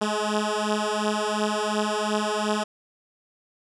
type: beating tone pair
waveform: 10% pulse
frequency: 210.2 / 213 Hz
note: G#3 / G#3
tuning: +21 / +44 cents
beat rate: 2.8 Hz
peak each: -18 dBFS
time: 0.01-2.64 s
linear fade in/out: 10 ms
effects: resampled to 22050 Hz

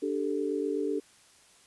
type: chord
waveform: sine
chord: D suspended fourth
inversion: none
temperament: equal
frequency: 293.7 / 392 / 440 Hz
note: D4 / G4 / A4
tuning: 0 / 0 / 0 cents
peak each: -32 dBFS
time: 0.02-1 s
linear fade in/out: 10 ms
effects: white hiss -59 dBFS RMS until 1.66 s + resampled to 24000 Hz

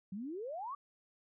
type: exponential sweep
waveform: sine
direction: up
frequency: 181.3 to 1190 Hz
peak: -39 dBFS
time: 0.12-0.75 s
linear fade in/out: 5 ms
effects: none

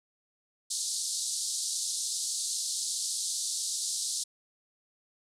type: band-pass noise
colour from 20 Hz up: white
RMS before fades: -33 dBFS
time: 0.7-4.24 s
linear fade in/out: 10 ms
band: 3900 to 9600 Hz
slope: 48 dB/octave
effects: none

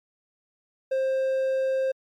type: tone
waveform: triangle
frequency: 529 Hz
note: C5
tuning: 19 cents sharp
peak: -20 dBFS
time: 0.91-1.92 s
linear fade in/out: 10 ms
effects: MP3 96 kbps

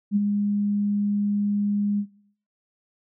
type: tone with ADSR envelope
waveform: sine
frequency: 204.6 Hz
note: G#3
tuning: 26 cents flat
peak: -16 dBFS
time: 0.11-2.06 s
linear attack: 50 ms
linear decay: 26 ms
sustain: -5 dB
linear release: 72 ms
effects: noise-tail reverb RT60 0.6 s tail -17 dB re dry

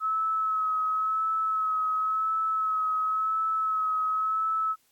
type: tone with vibrato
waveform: sine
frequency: 1290 Hz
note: E6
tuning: 38 cents flat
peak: -24 dBFS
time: 0-4.76 s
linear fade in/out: 50 ms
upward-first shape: sine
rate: 0.94 Hz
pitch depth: 22 cents each way
effects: white hiss -67 dBFS RMS until 4.91 s + AAC 64 kbps

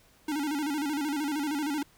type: tone with vibrato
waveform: square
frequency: 293.7 Hz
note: D4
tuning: in tune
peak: -29 dBFS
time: 0.28-1.83 s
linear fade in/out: 5 ms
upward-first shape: square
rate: 13 Hz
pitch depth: 86 cents each way
effects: pink hiss -61 dBFS RMS until 1.97 s

